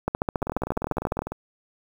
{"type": "two click trains", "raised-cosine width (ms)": 1, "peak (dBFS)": [-9, -16], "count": [17, 19], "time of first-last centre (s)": [[0.08, 1.191], [0.42, 1.32]], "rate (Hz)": [14.4, 20], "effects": ["7-bit"]}